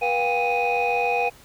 sine tone cluster, 484 / 715 / 802 / 2494 Hz, B4 / F5 / G5 / D#7, -35 / +41 / +39 / +3 cents, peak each -24 dBFS, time 0.01-1.3 s, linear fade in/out 20 ms, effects tanh soft clip ceiling -14 dBFS + pink hiss -50 dBFS RMS until 1.44 s

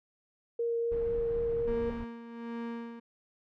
sine tone with vibrato, 466.2 Hz, A#4, in tune, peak -28 dBFS, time 0.59-1.9 s, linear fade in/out 5 ms, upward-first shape triangle, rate 4 Hz, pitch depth 8 cents each way
brown noise, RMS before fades -41 dBFS, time 0.91-2.05 s, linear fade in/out 10 ms
35% pulse tone with tremolo, 233.1 Hz, A#3, in tune, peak -33 dBFS, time 1.67-3 s, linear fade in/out 10 ms, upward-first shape sine, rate 1.3 Hz, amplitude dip 65%
effects low-pass 2000 Hz 12 dB/octave

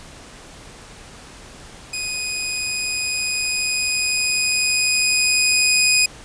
15% pulse tone with level ramp, 2493 Hz, D#7, 3 cents sharp, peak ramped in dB -17 to -6 dBFS, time 1.93-6.06 s, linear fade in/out 5 ms, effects pink hiss -41 dBFS RMS until 6.24 s + resampled to 22050 Hz

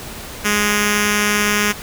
5% pulse tone with notch filter, 207.7 Hz, G#3, in tune, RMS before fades -17 dBFS, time 0.44-1.73 s, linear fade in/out 20 ms, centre 710 Hz, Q 0.76, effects pink hiss -32 dBFS RMS until 1.82 s

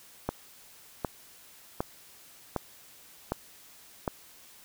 click train, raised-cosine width 1 ms, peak -14 dBFS, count 6, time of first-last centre 0.29-4.078 s, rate 1.32 Hz, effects white hiss -54 dBFS RMS until 4.64 s

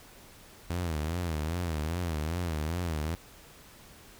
sawtooth tone with vibrato, 82 Hz, E2, 9 cents flat, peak -26 dBFS, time 0.7-3.15 s, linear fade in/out 0 ms, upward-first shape sine, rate 2.5 Hz, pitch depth 150 cents each way, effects pink hiss -53 dBFS RMS until 4.19 s

